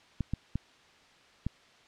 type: clicks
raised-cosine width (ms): 5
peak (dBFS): -18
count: 4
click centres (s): 0.207 / 0.336 / 0.556 / 1.466
effects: white hiss -59 dBFS RMS until 1.87 s + low-pass 4000 Hz 12 dB/octave